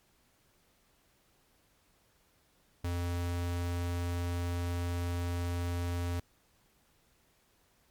square tone, 87.2 Hz, F2, 2 cents flat, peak -32 dBFS, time 2.84-6.2 s, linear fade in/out 5 ms, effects pink hiss -69 dBFS RMS until 7.9 s + MP3 96 kbps

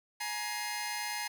20% pulse tone cluster, 838 / 949 / 2105 / 4997 Hz, G#5 / A#5 / C7 / D#8, +15 / +31 / +10 / +7 cents, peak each -34 / -36 / -34 / -37 dBFS, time 0.2-1.28 s, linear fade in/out 10 ms, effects none

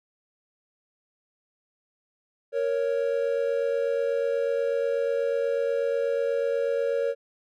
triangle tone pair together, 466.2 / 554.4 Hz, A#4 / C#5, 0 / 0 cents, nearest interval minor third, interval 300 cents, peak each -24 dBFS, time 2.52-7.15 s, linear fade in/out 50 ms, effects none

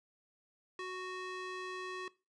square tone with band-pass filter, 369.7 Hz, F#4, 1 cent flat, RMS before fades -42 dBFS, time 0.79-2.08 s, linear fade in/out 2 ms, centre 1700 Hz, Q 0.66, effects noise-tail reverb RT60 0.3 s tail -20 dB re dry + resampled to 22050 Hz

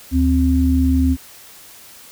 sine tone pair together, 74.78 / 261.6 Hz, D2 / C4, +32 / 0 cents, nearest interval octave + minor seventh, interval 2168 cents, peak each -15 dBFS, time 0.11-1.17 s, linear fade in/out 50 ms, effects white hiss -42 dBFS RMS until 2.11 s

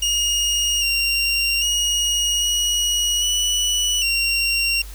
25% pulse tone with pitch steps, 2858 / 2769 / 2883 / 2904 / 2953 / 2757 Hz, F7 / F7 / F#7 / F#7 / F#7 / F7, +39 / -15 / -46 / -33 / -4 / -23 cents, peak -14 dBFS, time 0.02-4.82 s, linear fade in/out 5 ms, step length 800 ms, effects added 50 Hz sine -33 dBFS peak until 4.94 s + white hiss -43 dBFS RMS until 4.94 s

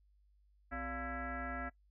sine tone with frequency modulation, 698.5 Hz, F5, in tune, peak -38 dBFS, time 0.71-1.7 s, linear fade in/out 20 ms, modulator 319 Hz, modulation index 3.6, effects noise-tail reverb RT60 0.1 s tail -19 dB re dry + added 50 Hz sine -66 dBFS peak until 1.9 s

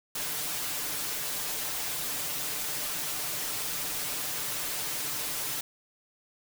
white noise with comb filter, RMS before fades -33 dBFS, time 0.15-5.61 s, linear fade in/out 5 ms, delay 6.7 ms, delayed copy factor +0.8, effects none

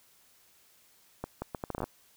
accelerating click train, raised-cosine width 1 ms, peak -20 dBFS, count 11, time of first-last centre 1.24-1.84 s, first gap 180 ms, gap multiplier 0.71, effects white hiss -63 dBFS RMS until 2.16 s

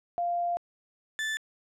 sine / 35% pulse tone pair in turn, 696 / 1753.8 Hz, F5 / A6, -6 / -6 cents, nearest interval octave + major third, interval 1600 cents, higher second, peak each -26 / -27 dBFS, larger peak first, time 0.18-0.57 / 1.19-1.37 s, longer first, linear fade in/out 0 ms, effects low-pass 8000 Hz 12 dB/octave

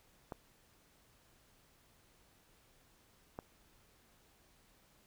clicks, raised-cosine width 1 ms, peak -28 dBFS, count 2, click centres 0.322 / 3.389 s, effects pink hiss -68 dBFS RMS until 5.06 s

